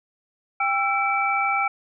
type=tone cluster; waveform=sine; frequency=795 / 1337 / 2312 Hz; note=G5 / E6 / D7; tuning=+24 / +24 / -28 cents; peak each=-24 dBFS; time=0.6-1.68 s; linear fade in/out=5 ms; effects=none